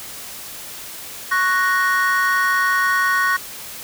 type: chord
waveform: triangle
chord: F# major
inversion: second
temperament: equal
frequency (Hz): 1108.7 / 1480 / 1864.7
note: C#6 / F#6 / A#6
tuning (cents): 0 / 0 / 0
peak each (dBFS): -18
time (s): 1.31-3.37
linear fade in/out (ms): 10
effects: white hiss -34 dBFS RMS until 3.83 s